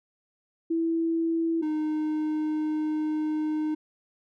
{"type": "tone pair in turn", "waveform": ["sine", "triangle"], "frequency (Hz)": [329.6, 307.7], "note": ["E4", "D#4"], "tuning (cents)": [0, -19], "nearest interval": "minor second", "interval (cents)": 119, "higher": "first", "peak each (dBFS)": -23, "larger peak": "neither", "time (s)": [[0.7, 1.62], [1.62, 3.75]], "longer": "second", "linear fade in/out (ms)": 10, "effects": []}